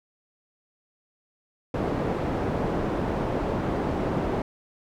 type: low-pass noise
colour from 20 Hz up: white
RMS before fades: -27 dBFS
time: 1.74-4.42 s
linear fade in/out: 2 ms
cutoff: 540 Hz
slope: 12 dB/octave
effects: none